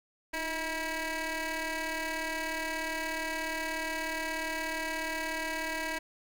15% pulse ring-modulated tone, 327.1 Hz, E4, 13 cents flat, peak -23 dBFS, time 0.33-5.99 s, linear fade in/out 10 ms, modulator 1290 Hz, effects none

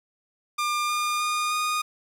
sawtooth tone with pitch steps, 1200 / 1209.7 / 1219.6 / 1229.5 Hz, D6 / D#6 / D#6 / D#6, +37 / -49 / -35 / -21 cents, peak -20 dBFS, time 0.58-1.82 s, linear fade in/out 10 ms, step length 310 ms, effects low-pass 12000 Hz 12 dB/octave + 9-bit

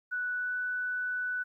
sine tone with pitch glide, 1480 to 1489.4 Hz, F#6 to F#6, 0 to +11 cents, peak -30 dBFS, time 0.11-1.44 s, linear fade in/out 20 ms, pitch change +11 cents, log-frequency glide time 0.35-0.55 s, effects 12-bit

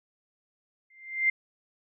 sine tone with exponential growth, 2093 Hz, C7, in tune, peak -18 dBFS, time 0.9-1.3 s, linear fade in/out 5 ms, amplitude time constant 85 ms, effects none

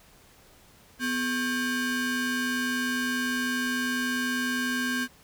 45% pulse ring-modulated tone, 670 Hz, E5, 28 cents sharp, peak -23 dBFS, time 0.99-5.08 s, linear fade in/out 50 ms, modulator 920 Hz, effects pink hiss -56 dBFS RMS until 5.23 s

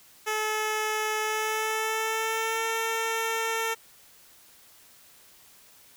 10% pulse tone with pitch glide, 431.3 to 451.2 Hz, A4 to A4, -35 to +44 cents, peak -18 dBFS, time 0.26-3.75 s, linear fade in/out 20 ms, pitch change +79 cents, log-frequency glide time 1.21-2.69 s, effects white hiss -55 dBFS RMS until 5.96 s

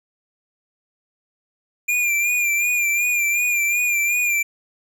square tone with vibrato, 2400 Hz, D7, 37 cents sharp, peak -18 dBFS, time 1.88-4.43 s, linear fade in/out 10 ms, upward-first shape sine, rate 2.7 Hz, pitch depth 47 cents each way, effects none

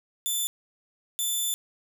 10% pulse tone pair in turn, 3520 / 3520 Hz, A7 / A7, 0 / 0 cents, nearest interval unison, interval 0 cents, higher neither, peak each -18 dBFS, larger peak neither, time 0.26-0.47 / 1.19-1.54 s, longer second, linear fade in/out 0 ms, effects 8-bit

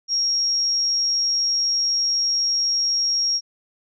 sine tone, 5588 Hz, F8, in tune, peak -18 dBFS, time 0.08-3.41 s, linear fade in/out 50 ms, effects none

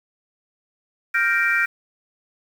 sine chord, G minor seventh, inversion third, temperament equal, 1396.9 / 1568 / 1864.7 / 2349 Hz, F6 / G6 / Bb6 / D7, 0 / 0 / 0 / 0 cents, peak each -22 dBFS, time 1.14-1.66 s, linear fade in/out 10 ms, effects tanh soft clip ceiling -7 dBFS + 7-bit

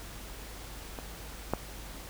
clicks, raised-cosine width 1 ms, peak -25 / -13 dBFS, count 2, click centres 0.988 / 1.536 s, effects added 50 Hz sine -45 dBFS peak until 2.09 s + pink hiss -46 dBFS RMS until 2.09 s

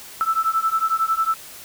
sine beating tone pair, 1315 / 1326 Hz, E6 / E6, -5 / +10 cents, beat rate 11 Hz, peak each -21 dBFS, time 0.21-1.34 s, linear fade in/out 0 ms, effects white hiss -40 dBFS RMS until 1.64 s

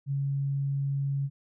sine tone, 139 Hz, C#3, 5 cents sharp, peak -26 dBFS, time 0.06-1.3 s, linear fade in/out 50 ms, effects none

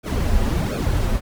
brown noise with flanger, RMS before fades -20 dBFS, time 0.03-1.21 s, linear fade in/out 50 ms, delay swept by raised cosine 1 to 6.9 ms, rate 1.4 Hz, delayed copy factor -0.9, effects none

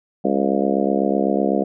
harmonic tone with a mistuned harmonic, 68 Hz, C#2, 33 cents flat, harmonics 3 / 4 / 5 / 6 / 7 / 8 / 9 / 10, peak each -22 / -23 / -24 / -25 / -25 / -26 / -27 / -27 dBFS, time 0.24-1.64 s, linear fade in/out 10 ms, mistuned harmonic 10, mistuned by +53 cents, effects none

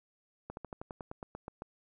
slowing click train, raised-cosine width 1 ms, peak -27 dBFS, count 12, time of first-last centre 0.5-1.621 s, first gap 71 ms, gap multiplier 1.07, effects none

